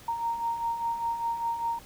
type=beating tone pair; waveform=sine; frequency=924 / 929 Hz; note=A#5 / A#5; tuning=-16 / -6 cents; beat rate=5 Hz; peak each=-36 / -28 dBFS; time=0.08-1.79 s; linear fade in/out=5 ms; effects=pink hiss -51 dBFS RMS until 1.85 s